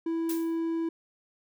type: tone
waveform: triangle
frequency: 329.6 Hz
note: E4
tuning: in tune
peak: -25 dBFS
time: 0.06-0.89 s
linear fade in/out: 5 ms
type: noise with exponential decay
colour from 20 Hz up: blue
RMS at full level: -34 dBFS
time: 0.29-0.59 s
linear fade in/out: 5 ms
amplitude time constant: 64 ms
effects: none